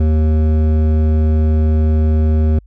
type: tone with hard clipping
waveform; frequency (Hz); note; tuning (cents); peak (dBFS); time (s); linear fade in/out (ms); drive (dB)
sine; 77.78; D#2; 0; -12; 0-2.59; 5; 12
effects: added 50 Hz sine -41 dBFS peak until 2.66 s